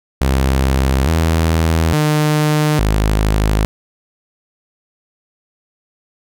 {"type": "tone with pitch steps", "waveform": "sawtooth", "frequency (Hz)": [66.4, 81.3, 151.6, 52.6], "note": ["C2", "E2", "D#3", "G#1"], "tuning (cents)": [26, -23, -45, 23], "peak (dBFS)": -8, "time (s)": [0.21, 3.65], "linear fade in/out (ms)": 0, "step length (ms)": 860, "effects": []}